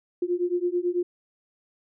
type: beating tone pair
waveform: sine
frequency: 349.2 / 358.3 Hz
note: F4 / F4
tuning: 0 / +44 cents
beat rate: 9.1 Hz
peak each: -26 dBFS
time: 0.22-1.03 s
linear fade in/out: 5 ms
effects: none